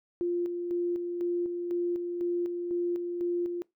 sine tone with tremolo, 349.2 Hz, F4, in tune, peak -26 dBFS, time 0.21-3.62 s, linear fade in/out 0 ms, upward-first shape square, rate 2 Hz, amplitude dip 40%, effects noise-tail reverb RT60 0.2 s tail -23 dB re dry

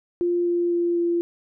sine tone with pitch steps, 349.2 / 347.2 / 345.2 / 343.2 Hz, F4 / F4 / F4 / F4, 0 / -10 / -20 / -30 cents, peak -19 dBFS, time 0.21-1.21 s, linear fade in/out 0 ms, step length 250 ms, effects none

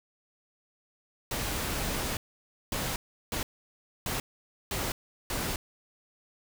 pink noise bursts at uneven times, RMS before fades -32 dBFS, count 6, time 1.31-2.17 / 2.72-2.96 / 3.32-3.43 / 4.06-4.2 / 4.71-4.92 / 5.3-5.56 s, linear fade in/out 2 ms, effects none

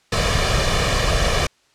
pink noise with comb filter, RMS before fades -18 dBFS, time 0.12-1.47 s, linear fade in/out 5 ms, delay 1.7 ms, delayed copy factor +0.65, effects white hiss -59 dBFS RMS until 1.74 s + low-pass 6000 Hz 12 dB/octave

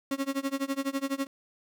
35% pulse tone with tremolo, 273.7 Hz, C#4, 22 cents flat, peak -24 dBFS, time 0.11-1.27 s, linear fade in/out 2 ms, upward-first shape sine, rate 12 Hz, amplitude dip 95%, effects none

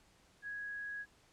sine tone, 1661.2 Hz, G#6, in tune, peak -40 dBFS, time 0.42-1.06 s, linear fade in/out 50 ms, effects pink hiss -67 dBFS RMS until 1.32 s + low-pass 9000 Hz 12 dB/octave

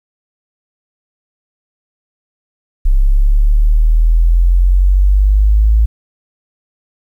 sine exponential sweep, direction up, 33.01 to 55 Hz, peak -6 dBFS, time 2.85-5.86 s, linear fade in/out 10 ms, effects 8-bit

